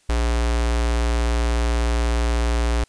square tone with notch filter, 58.27 Hz, A#1, in tune, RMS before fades -20 dBFS, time 0.09-2.84 s, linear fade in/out 5 ms, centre 130 Hz, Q 0.57, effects white hiss -59 dBFS RMS until 2.88 s + resampled to 22050 Hz

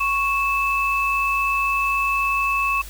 sine tone pair together, 1105.6 / 2622 Hz, C#6 / E7, -5 / -10 cents, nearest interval octave + minor third, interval 1495 cents, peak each -21 dBFS, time 0-2.82 s, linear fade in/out 10 ms, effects added 50 Hz sine -36 dBFS peak until 2.89 s + white hiss -41 dBFS RMS until 2.89 s

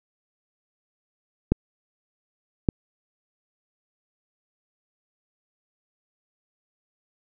clicks, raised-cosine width 3 ms, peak -5 dBFS, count 2, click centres 1.52 / 2.688 s, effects none

